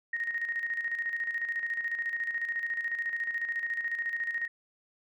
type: tone with tremolo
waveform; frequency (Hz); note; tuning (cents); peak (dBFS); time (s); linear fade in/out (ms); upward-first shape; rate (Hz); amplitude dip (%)
sine; 1864.7; A#6; 0; -28; 0.13-4.48; 5; square; 14; 55
effects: none